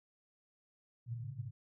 pink band-pass noise, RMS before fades -43 dBFS, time 1.06-1.51 s, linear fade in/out 20 ms, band 110 to 140 Hz, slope 96 dB/octave, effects none

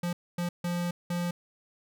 square tone bursts at uneven times, 174.61 Hz, F3, in tune, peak -29 dBFS, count 4, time 0.03-0.13 / 0.38-0.49 / 0.64-0.91 / 1.1-1.31 s, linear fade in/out 5 ms, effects none

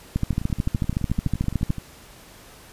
two click trains, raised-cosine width 5 ms, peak -18 / -9 dBFS, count 18 / 22, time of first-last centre 0.33-1.783 / 0.16-1.704 s, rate 11.7 / 13.6 Hz, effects pink hiss -47 dBFS RMS until 2.72 s + resampled to 32000 Hz

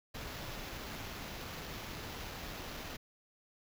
pink noise with sample-and-hold, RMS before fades -44 dBFS, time 0.14-2.97 s, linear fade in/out 10 ms, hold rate 8820 Hz, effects none

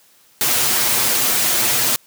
white noise with comb filter, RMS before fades -17 dBFS, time 0.41-1.96 s, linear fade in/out 0 ms, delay 8.3 ms, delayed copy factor +0.75, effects white hiss -53 dBFS RMS until 2.06 s + high-pass 100 Hz 12 dB/octave

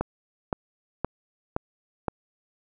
click train, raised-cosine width 1 ms, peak -11 dBFS, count 5, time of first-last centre 0.01-2.083 s, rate 1.93 Hz, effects none

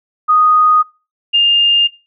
sine tone pair in turn, 1242 / 2812 Hz, D#6 / F7, -3 / +11 cents, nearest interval octave + major second, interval 1414 cents, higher second, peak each -7 dBFS, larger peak neither, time 0.28-0.83 / 1.33-1.88 s, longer neither, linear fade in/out 20 ms, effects noise-tail reverb RT60 0.3 s tail -22 dB re dry

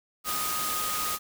sine tone in noise, 1244.5 Hz, D#6, in tune, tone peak -32 dBFS, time 0.24-1.19 s, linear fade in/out 50 ms, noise white, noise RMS -31 dBFS, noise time 0.24-1.19 s, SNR -4 dB, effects none

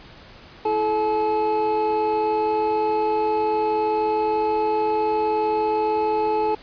triangle tone cluster, 332.2 / 431.6 / 858 Hz, E4 / A4 / A5, +13 / -33 / -44 cents, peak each -28 / -20 / -20 dBFS, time 0.65-6.55 s, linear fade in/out 5 ms, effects pink hiss -45 dBFS RMS until 6.62 s + resampled to 11025 Hz

